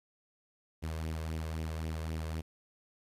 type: tone with flanger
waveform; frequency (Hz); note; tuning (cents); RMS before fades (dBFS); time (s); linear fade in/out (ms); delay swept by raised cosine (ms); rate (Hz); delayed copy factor
sawtooth; 79.8; D#2; +44; -37; 0.82-2.42; 20; 0.33 to 1.93; 3.8; +0.55
effects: resampled to 32000 Hz + 11-bit